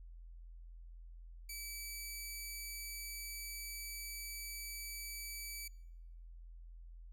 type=tone; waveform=10% pulse; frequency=2300 Hz; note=D7; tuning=37 cents flat; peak=-35 dBFS; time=1.49-5.68 s; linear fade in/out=5 ms; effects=noise-tail reverb RT60 1.0 s tail -26 dB re dry + added 42 Hz sine -50 dBFS peak until 7.12 s